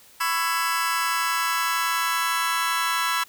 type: chord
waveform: sawtooth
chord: C# minor seventh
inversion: third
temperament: just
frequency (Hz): 997.9 / 1108.7 / 1330.5 / 1663.1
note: B5 / C#6 / E6 / G#6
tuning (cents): +18 / 0 / +16 / +2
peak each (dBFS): -23 / -27 / -22 / -25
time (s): 0.2-3.24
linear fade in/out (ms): 10
effects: white hiss -52 dBFS RMS until 3.28 s